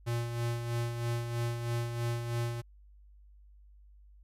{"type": "tone with tremolo", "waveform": "square", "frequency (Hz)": 118.2, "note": "A#2", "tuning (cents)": 24, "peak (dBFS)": -30, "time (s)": [0.06, 2.62], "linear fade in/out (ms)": 20, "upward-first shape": "sine", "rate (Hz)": 3.1, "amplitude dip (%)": 50, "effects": ["added 50 Hz sine -54 dBFS peak until 4.23 s", "resampled to 32000 Hz"]}